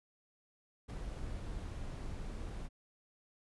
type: noise with ADSR envelope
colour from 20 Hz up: brown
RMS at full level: -38 dBFS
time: 0.88-2.69 s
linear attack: 24 ms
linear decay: 9 ms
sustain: -4 dB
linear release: 37 ms
effects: resampled to 24000 Hz